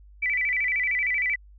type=tone with vibrato; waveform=sine; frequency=2144 Hz; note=C7; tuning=42 cents sharp; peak=-22 dBFS; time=0.22-1.36 s; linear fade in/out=10 ms; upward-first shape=square; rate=13 Hz; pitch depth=130 cents each way; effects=added 50 Hz sine -47 dBFS peak until 1.58 s